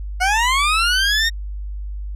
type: linear sweep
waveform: 20% pulse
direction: up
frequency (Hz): 712 to 1864.7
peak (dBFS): -10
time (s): 0.2-1.3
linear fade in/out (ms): 20
effects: added 50 Hz sine -25 dBFS peak until 2.15 s + low-pass 9000 Hz 12 dB/octave